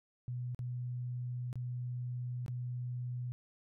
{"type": "tone with dropouts", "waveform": "sine", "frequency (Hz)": 123.47, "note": "B2", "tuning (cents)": 0, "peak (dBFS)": -36, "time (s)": [0.28, 3.32], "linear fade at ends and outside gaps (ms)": 0, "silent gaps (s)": [[0.547, 0.591], [1.529, 1.556], [2.462, 2.481]], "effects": []}